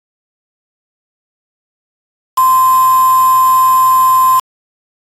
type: tone with quantisation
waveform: sine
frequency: 1036 Hz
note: C6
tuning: 17 cents flat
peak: -6 dBFS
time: 2.37-4.4 s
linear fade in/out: 10 ms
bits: 3
effects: AAC 64 kbps